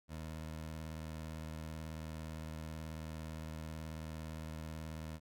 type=tone with vibrato; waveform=20% pulse; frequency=79 Hz; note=D#2; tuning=27 cents sharp; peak=-38 dBFS; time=0.08-5.2 s; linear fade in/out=50 ms; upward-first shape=sine; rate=18 Hz; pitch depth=46 cents each way; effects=none